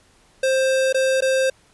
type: tone with dropouts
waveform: square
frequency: 527 Hz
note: C5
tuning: 12 cents sharp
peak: -17 dBFS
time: 0.43-1.5 s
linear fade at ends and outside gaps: 5 ms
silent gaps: 0.927-0.944 / 1.207-1.221 s
effects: pink hiss -56 dBFS RMS until 1.73 s + resampled to 24000 Hz